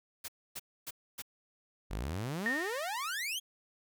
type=noise bursts; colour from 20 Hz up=white; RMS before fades=-41 dBFS; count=4; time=0.24-1.222 s; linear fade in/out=10 ms; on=43 ms; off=270 ms
type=exponential sweep; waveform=sawtooth; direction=up; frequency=44 to 3338 Hz; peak=-31 dBFS; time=1.9-3.4 s; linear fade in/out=20 ms
type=tone with exponential decay; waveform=sine; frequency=1835 Hz; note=A#6; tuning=28 cents flat; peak=-28 dBFS; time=2.46-3.29 s; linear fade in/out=0 ms; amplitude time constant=180 ms
effects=none